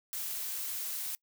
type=noise; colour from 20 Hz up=blue; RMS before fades=-37 dBFS; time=0.13-1.15 s; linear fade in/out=0 ms; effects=noise-tail reverb RT60 0.1 s tail -24 dB re dry